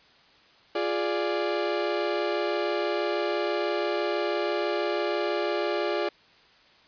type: chord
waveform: 35% pulse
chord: D diminished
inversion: first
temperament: equal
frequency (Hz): 349.2 / 415.3 / 587.3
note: F4 / Ab4 / D5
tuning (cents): 0 / 0 / 0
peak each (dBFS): -28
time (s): 0.75-6.09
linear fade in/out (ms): 5
effects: white hiss -57 dBFS RMS until 6.87 s + resampled to 11025 Hz